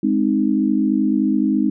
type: chord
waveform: sine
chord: Ab major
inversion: none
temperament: equal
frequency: 207.7 / 261.6 / 311.1 Hz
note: Ab3 / C4 / Eb4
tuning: 0 / 0 / 0 cents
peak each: -19 dBFS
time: 0.03-1.7 s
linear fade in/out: 5 ms
effects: none